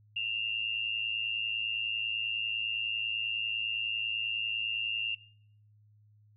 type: tone pair together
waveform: sine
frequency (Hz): 2704 / 2814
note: E7 / F7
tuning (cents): +43 / +12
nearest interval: minor second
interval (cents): 69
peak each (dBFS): -35 / -32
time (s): 0.16-5.15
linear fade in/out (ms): 5
effects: noise-tail reverb RT60 0.6 s tail -19 dB re dry + added 105 Hz sine -59 dBFS peak until 6.36 s